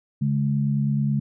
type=tone pair together; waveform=sine; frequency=141.8 / 211.3 Hz; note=C#3 / G#3; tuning=+40 / +30 cents; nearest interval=perfect fifth; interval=690 cents; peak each=-21 / -24 dBFS; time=0.21-1.2 s; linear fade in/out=10 ms; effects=none